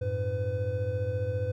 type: tone cluster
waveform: triangle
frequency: 93.9 / 108.7 / 504 Hz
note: F#2 / A2 / B4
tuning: +26 / -21 / +35 cents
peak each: -30 dBFS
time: 0.01-1.52 s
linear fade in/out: 10 ms
effects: none